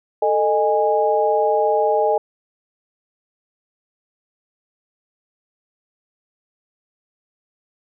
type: tone cluster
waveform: sine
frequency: 441.2 / 616 / 825 Hz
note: A4 / D#5 / G#5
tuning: +5 / -17 / -12 cents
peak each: -19 dBFS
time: 0.22-2.18 s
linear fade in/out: 5 ms
effects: none